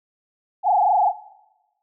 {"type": "tone with frequency modulation", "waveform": "sine", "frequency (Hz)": 784, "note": "G5", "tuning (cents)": 0, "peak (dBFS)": -14, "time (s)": [0.63, 1.13], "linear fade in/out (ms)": 50, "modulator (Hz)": 24.4, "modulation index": 3.2, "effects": ["noise-tail reverb RT60 1.0 s tail -19 dB re dry"]}